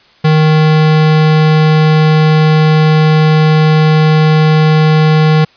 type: tone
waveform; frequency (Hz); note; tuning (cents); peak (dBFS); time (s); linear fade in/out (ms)
square; 155.56; D#3; 0; -6; 0.24-5.45; 10
effects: white hiss -46 dBFS RMS until 5.56 s + resampled to 11025 Hz